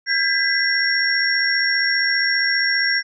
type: tone cluster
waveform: sine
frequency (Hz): 1603 / 1678 / 1994 / 5530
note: G6 / G#6 / B6 / F8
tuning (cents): +38 / +17 / +16 / -18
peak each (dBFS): -21 / -26 / -21 / -21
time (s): 0.06-3.03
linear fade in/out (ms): 50
effects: none